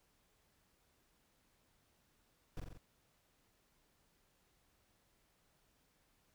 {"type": "noise with echo", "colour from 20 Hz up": "brown", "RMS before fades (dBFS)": -42, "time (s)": [2.57, 2.6], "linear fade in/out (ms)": 2, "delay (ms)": 44, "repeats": 4, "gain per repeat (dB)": -3, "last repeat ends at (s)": 2.776, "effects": ["pink hiss -75 dBFS RMS until 6.34 s"]}